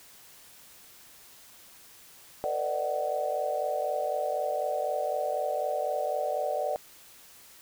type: tone cluster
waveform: sine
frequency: 456.1 / 506 / 590 / 634 / 747 Hz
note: A#4 / B4 / D5 / D#5 / F#5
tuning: -38 / +42 / +8 / +32 / +16 cents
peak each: -38 / -37 / -30 / -37 / -32 dBFS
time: 2.44-6.76 s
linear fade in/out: 0 ms
effects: white hiss -53 dBFS RMS until 7.61 s